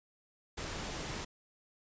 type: noise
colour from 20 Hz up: pink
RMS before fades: -40 dBFS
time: 0.57-1.25 s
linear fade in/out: 10 ms
type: clicks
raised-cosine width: 0.5 ms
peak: -29 dBFS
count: 2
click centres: 0.73 / 0.733 s
effects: resampled to 16000 Hz